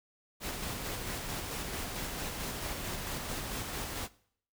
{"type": "noise with tremolo", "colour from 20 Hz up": "pink", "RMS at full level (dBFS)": -37, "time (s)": [0.4, 4.09], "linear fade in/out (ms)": 50, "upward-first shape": "square", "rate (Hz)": 4.5, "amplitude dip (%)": 25, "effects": ["noise-tail reverb RT60 0.6 s tail -20 dB re dry"]}